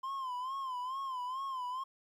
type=tone with vibrato; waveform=triangle; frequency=1038 Hz; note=C6; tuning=14 cents flat; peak=-34 dBFS; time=0.03-1.84 s; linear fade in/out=10 ms; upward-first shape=sine; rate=2.3 Hz; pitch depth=92 cents each way; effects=12-bit